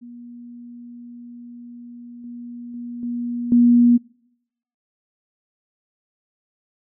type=tone with level steps; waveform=sine; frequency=240 Hz; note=B3; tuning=49 cents flat; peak=-36 / -32 / -29 / -23 / -10 dBFS; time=0.01-3.98 s; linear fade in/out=20 ms; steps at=2.24 / 2.74 / 3.03 / 3.52 s; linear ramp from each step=2 ms; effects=noise-tail reverb RT60 0.8 s tail -26 dB re dry